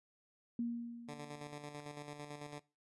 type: tone with exponential decay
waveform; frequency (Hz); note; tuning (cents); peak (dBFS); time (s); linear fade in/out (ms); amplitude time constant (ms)
sine; 235.7; A#3; +19; -33; 0.59-1.74; 2; 250
type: tone with tremolo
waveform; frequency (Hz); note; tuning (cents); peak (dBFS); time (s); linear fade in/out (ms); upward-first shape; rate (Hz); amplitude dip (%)
10% pulse; 146.83; D3; 0; -36; 1.08-2.6; 10; square; 9; 50
effects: noise-tail reverb RT60 0.3 s tail -21 dB re dry + resampled to 24000 Hz